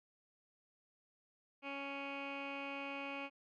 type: tone with low-pass filter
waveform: 15% pulse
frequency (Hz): 278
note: C#4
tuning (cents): +5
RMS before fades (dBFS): -44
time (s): 1.62-3.3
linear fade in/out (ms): 50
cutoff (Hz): 2400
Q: 5.4
effects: none